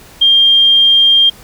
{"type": "tone", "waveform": "sine", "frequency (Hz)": 3200, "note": "G7", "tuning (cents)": 35, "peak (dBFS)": -5, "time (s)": [0.21, 1.3], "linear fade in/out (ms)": 10, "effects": ["pink hiss -39 dBFS RMS until 1.43 s"]}